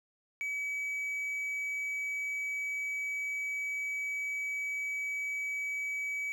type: tone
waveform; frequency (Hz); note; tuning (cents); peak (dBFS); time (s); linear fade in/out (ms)
triangle; 2281; C#7; +49; -31; 0.41-6.32; 0
effects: none